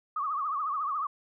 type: tone with vibrato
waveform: sine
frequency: 1181 Hz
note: D6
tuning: 9 cents sharp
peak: -28 dBFS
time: 0.16-1.07 s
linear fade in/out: 5 ms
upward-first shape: triangle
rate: 14 Hz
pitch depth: 160 cents each way
effects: none